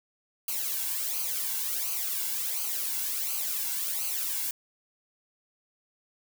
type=noise with flanger; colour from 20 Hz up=blue; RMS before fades=-31 dBFS; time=0.48-4.51 s; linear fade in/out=2 ms; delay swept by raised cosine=0.55 to 1.65 ms; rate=1.4 Hz; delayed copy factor=-0.75; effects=none